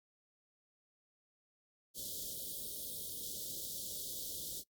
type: band-stop noise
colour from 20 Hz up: white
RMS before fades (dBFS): -43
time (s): 1.94-4.64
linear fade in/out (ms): 50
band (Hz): 610 to 3200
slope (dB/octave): 96
effects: noise-tail reverb RT60 0.1 s tail -20 dB re dry + Opus 48 kbps